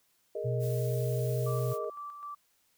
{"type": "chord", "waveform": "sine", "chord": "Ab suspended second", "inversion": "none", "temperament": "equal", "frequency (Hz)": [415.3, 466.2, 622.3], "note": ["Ab4", "Bb4", "Eb5"], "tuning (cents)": [0, 0, 0], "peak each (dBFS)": -37, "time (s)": [0.35, 1.9], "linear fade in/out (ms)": 5}
{"type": "tone with pitch glide", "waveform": "sine", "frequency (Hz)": [123.47, 124.9], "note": ["B2", "B2"], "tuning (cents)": [0, 20], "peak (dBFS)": -29, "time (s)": [0.44, 1.74], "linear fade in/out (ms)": 20, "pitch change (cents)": 20, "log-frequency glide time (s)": [0.82, 1.11]}
{"type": "noise", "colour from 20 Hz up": "blue", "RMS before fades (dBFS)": -47, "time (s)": [0.59, 1.79], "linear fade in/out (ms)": 50}
{"type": "tone with tremolo", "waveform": "sine", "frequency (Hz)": 1165, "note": "D6", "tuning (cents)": -14, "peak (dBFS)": -38, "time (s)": [1.46, 2.35], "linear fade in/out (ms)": 10, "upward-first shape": "square", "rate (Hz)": 3.9, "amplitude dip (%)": 45}
{"effects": ["white hiss -71 dBFS RMS until 2.77 s"]}